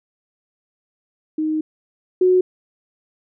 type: tone pair in turn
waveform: sine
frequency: 311.1 / 367.2 Hz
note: D#4 / F#4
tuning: 0 / -13 cents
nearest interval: minor third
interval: 287 cents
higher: second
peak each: -18 / -11 dBFS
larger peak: second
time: 1.38-1.61 / 2.21-2.41 s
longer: first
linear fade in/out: 5 ms
effects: none